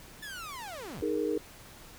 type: linear sweep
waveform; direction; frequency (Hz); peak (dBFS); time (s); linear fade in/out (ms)
sawtooth; down; 1771 to 32.7; -36; 0.22-1.03; 10
type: chord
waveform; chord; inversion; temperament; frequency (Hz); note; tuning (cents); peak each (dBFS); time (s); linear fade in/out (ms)
sine; D# suspended fourth; none; equal; 311.1 / 415.3 / 466.2; D#4 / G#4 / A#4; 0 / 0 / 0; -32; 1.02-1.38; 5
effects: pink hiss -51 dBFS RMS until 1.98 s